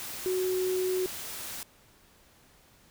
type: tone in noise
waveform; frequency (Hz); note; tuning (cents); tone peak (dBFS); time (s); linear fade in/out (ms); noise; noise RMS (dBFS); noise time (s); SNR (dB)
sine; 370; F#4; 0; -26; 0.26-1.06; 0; white; -39; 0-1.63; +10
effects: pink hiss -60 dBFS RMS until 2.9 s